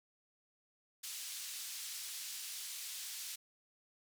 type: band-pass noise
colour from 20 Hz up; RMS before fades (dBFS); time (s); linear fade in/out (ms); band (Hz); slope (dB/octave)
pink; -45; 1.03-3.36; 10; 3900 to 14000; 12
effects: none